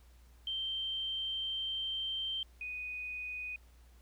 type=tone pair in turn; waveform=sine; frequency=3134 / 2487 Hz; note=G7 / D#7; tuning=-1 / -1 cents; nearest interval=major third; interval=400 cents; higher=first; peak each=-34 / -38 dBFS; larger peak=first; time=0.47-2.43 / 2.61-3.56 s; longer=first; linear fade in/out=2 ms; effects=added 60 Hz sine -57 dBFS peak until 4.01 s + pink hiss -68 dBFS RMS until 4.01 s